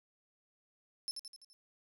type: tone with echo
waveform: 35% pulse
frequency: 5274 Hz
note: E8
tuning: in tune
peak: -33 dBFS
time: 1.08-1.11 s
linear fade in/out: 0 ms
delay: 84 ms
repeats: 5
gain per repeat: -5 dB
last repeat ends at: 1.53 s
effects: none